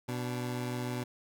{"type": "tone pair together", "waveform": "20% pulse", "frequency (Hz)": [123.49, 293.7], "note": ["B2", "D4"], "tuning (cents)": [0, 0], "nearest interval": "octave + minor third", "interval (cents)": 1500, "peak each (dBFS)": [-29, -37], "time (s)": [0.08, 1.04], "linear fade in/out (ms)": 10, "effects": []}